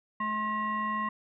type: tone with frequency modulation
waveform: sine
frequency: 1067 Hz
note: C6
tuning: 34 cents sharp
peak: -28 dBFS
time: 0.2-1.09 s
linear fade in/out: 5 ms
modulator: 853 Hz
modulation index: 0.84
effects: none